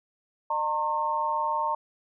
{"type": "tone cluster", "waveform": "sine", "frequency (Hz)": [607, 913, 1073], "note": ["D#5", "A#5", "C6"], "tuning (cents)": [-43, -36, 43], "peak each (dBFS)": [-34, -26, -30], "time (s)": [0.5, 1.75], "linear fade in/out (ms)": 5, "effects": []}